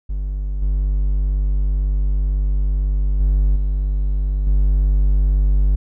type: tone with level steps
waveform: triangle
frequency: 49 Hz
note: G1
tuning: in tune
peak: -18 / -13 / -10 / -14 / -10 dBFS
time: 0.09-5.76 s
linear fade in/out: 10 ms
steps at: 0.62 / 3.2 / 3.56 / 4.47 s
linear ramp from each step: 2 ms
effects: none